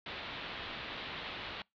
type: low-pass noise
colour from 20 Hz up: white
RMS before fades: -43 dBFS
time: 0.06-1.62 s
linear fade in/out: 2 ms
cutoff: 3900 Hz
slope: 48 dB/octave
effects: noise-tail reverb RT60 0.2 s tail -26 dB re dry